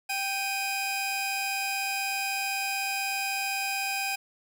sawtooth tone pair together, 784 / 2489 Hz, G5 / D#7, 0 / 0 cents, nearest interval octave + minor sixth, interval 2000 cents, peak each -28 / -27 dBFS, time 0.09-4.16 s, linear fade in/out 10 ms, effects none

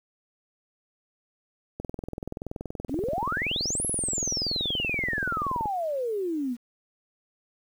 click train, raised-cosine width 2 ms, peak -20 dBFS, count 82, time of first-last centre 1.8-5.657 s, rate 21 Hz
sine exponential two-way sweep, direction up then down, 230 to 11270 to 230 Hz, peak -26 dBFS, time 2.88-6.57 s, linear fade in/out 50 ms, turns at 3.85 s
effects 9-bit

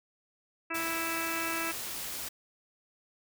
harmonic tone, 329.6 Hz, E4, in tune, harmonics 1 / 2 / 3 / 4 / 5 / 6 / 7 / 8, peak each -39 / -43 / -42 / -38 / -40 / -43 / -41 / -39 dBFS, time 0.7-1.72 s, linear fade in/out 10 ms
white noise, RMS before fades -38 dBFS, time 0.74-2.29 s, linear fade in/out 10 ms
effects none

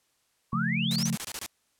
sine exponential sweep, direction up, 1062 to 6645 Hz, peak -29 dBFS, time 0.52-1.09 s, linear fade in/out 20 ms
sine chord, Db augmented, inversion none, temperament equal, 138.59 / 174.61 / 220 Hz, Db3 / F3 / A3, 0 / 0 / 0 cents, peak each -32 / -30 / -30 dBFS, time 0.53-1.16 s, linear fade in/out 0 ms
white noise bursts, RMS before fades -34 dBFS, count 8, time 0.91-1.462 s, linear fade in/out 0 ms, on 48 ms, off 24 ms
effects white hiss -71 dBFS RMS until 1.79 s + low-pass 11000 Hz 12 dB/octave

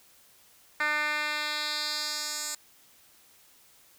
10% pulse tone with band-pass filter sweep, 300 Hz, D4, 37 cents sharp, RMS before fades -31 dBFS, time 0.8-2.55 s, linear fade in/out 5 ms, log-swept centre 1900 to 7500 Hz, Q 2.1, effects white hiss -59 dBFS RMS until 3.98 s

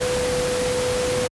sine tone in noise, 499 Hz, B4, 18 cents sharp, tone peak -21 dBFS, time 0-1.28 s, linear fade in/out 20 ms, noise pink, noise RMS -26 dBFS, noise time 0-1.28 s, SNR +2 dB, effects high-pass 60 Hz 12 dB/octave + resampled to 24000 Hz

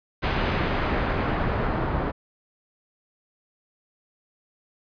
pink noise with low-pass filter sweep, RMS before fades -25 dBFS, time 0.22-2.12 s, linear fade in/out 20 ms, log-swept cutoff 2700 to 1100 Hz, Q 0.88, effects resampled to 11025 Hz

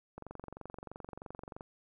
click train, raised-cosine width 1 ms, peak -30 dBFS, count 34, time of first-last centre 0.18-1.609 s, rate 23.1 Hz, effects 12-bit

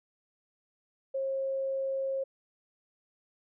sine tone, 538 Hz, C5, 48 cents sharp, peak -29 dBFS, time 1.14-2.24 s, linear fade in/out 10 ms, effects none

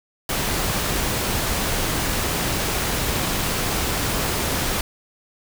pink noise, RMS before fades -23 dBFS, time 0.29-4.81 s, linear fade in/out 2 ms, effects none

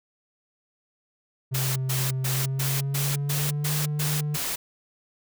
triangle tone with pitch glide, 131.1 to 148.86 Hz, C3 to D3, +4 to +24 cents, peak -23 dBFS, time 1.51-4.37 s, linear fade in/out 20 ms, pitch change +220 cents, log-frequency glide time 2.28-3.74 s
white noise bursts, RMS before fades -29 dBFS, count 9, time 1.54-4.56 s, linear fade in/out 10 ms, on 220 ms, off 130 ms
effects none

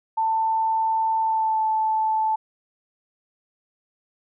sine tone with pitch glide, 890 to 875.2 Hz, A5 to A5, +20 to -9 cents, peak -19 dBFS, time 0.17-2.36 s, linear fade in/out 10 ms, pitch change -29 cents, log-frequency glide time 1.21-1.64 s, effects none

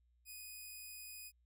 5% pulse tone, 2489 Hz, D#7, in tune, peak -39 dBFS, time 0.25-1.32 s, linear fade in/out 50 ms, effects added 60 Hz sine -70 dBFS peak until 1.45 s

